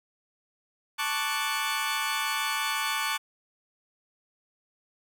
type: chord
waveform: 20% pulse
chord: D major seventh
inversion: second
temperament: equal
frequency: 880 / 1108.7 / 1174.7 / 1480 Hz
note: A5 / C#6 / D6 / F#6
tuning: 0 / 0 / 0 / 0 cents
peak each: -28 dBFS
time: 0.98-3.18 s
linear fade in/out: 20 ms
effects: none